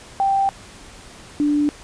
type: tone pair in turn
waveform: sine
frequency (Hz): 784 / 293.7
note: G5 / D4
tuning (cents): 0 / 0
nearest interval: octave + perfect fourth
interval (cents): 1700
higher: first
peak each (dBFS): -15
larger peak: neither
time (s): 0.2-0.49 / 1.4-1.69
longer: neither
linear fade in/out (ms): 0
effects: pink hiss -42 dBFS RMS until 1.83 s + resampled to 22050 Hz